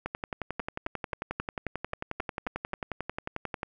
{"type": "two click trains", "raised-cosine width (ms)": 0.5, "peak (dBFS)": [-17, -18], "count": [41, 9], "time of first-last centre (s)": [[0.06, 3.631], [0.6, 2.733]], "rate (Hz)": [11.2, 3.75], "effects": []}